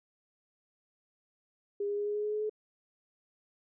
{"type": "tone with pitch steps", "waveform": "sine", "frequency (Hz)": [405.9, 409, 412, 415.1, 418.3, 421.4, 424.6, 427.8], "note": ["G#4", "G#4", "G#4", "G#4", "G#4", "G#4", "G#4", "A4"], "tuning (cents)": [-40, -26, -14, -1, 12, 25, 38, -49], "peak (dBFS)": -30, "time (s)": [1.8, 2.496], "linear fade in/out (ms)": 5, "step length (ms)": 87, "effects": []}